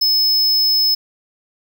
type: tone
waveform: square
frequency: 5200 Hz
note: E8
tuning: 24 cents flat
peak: -13 dBFS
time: 0.01-0.95 s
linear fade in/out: 10 ms
effects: none